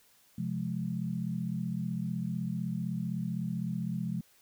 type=chord; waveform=sine; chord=F minor; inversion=second; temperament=equal with one note detuned; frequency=130.81 / 174.61 / 210.4 Hz; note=C3 / F3 / Ab3; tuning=0 / 0 / +23 cents; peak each=-37 / -34 / -36 dBFS; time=0.38-4.21 s; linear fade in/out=5 ms; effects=white hiss -64 dBFS RMS until 4.41 s